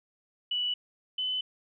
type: tone pair in turn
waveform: sine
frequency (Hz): 2955 / 3021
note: F#7 / F#7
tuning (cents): -3 / +35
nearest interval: unison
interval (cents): 38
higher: second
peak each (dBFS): -27 / -28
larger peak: first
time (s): 0.51-0.74 / 1.18-1.41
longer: neither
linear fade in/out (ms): 5
effects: none